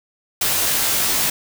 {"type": "noise with comb filter", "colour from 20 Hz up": "white", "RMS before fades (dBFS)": -19, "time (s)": [0.41, 1.3], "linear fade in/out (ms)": 5, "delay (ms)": 17, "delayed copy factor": -1, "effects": []}